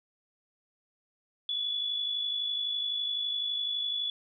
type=tone with amplitude modulation; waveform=sine; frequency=3424 Hz; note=A7; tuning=48 cents flat; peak=-27 dBFS; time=1.49-4.1 s; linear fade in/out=2 ms; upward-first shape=sine; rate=51.9 Hz; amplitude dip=45%; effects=none